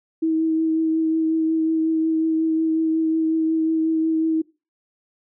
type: tone with vibrato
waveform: sine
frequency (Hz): 320.7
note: E4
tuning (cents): -48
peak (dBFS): -17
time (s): 0.22-4.42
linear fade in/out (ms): 10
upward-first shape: triangle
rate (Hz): 5.5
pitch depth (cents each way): 17
effects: noise-tail reverb RT60 0.3 s tail -22 dB re dry